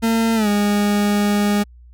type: tone with pitch glide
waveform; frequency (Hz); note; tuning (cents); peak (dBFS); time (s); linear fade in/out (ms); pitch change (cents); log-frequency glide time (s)
40% pulse; 226.8 to 205.6; A#3 to G#3; -47 to -17; -14; 0.02-1.64; 20; -170; 0.35-0.48
effects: added 60 Hz sine -41 dBFS peak until 1.93 s